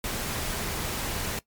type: noise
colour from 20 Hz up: pink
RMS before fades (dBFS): -31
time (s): 0.04-1.39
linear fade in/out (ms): 2
effects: noise-tail reverb RT60 0.1 s tail -19 dB re dry + MP3 96 kbps